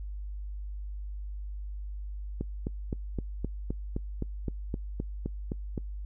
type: click train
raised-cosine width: 3 ms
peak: -19 dBFS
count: 14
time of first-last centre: 2.41-5.778 s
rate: 3.86 Hz
effects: noise-tail reverb RT60 0.1 s tail -24 dB re dry + added 50 Hz sine -35 dBFS peak until 6.05 s